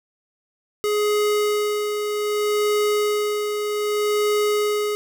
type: tone with tremolo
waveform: square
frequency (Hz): 418.5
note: G#4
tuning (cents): +13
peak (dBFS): -18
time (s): 0.84-4.95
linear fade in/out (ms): 0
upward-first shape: sine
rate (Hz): 0.64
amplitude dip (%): 45
effects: none